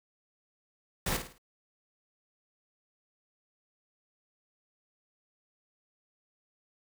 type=noise with echo; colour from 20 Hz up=pink; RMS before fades=-31 dBFS; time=1.06-1.17 s; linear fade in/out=5 ms; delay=53 ms; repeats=4; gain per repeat=-8 dB; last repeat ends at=1.382 s; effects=none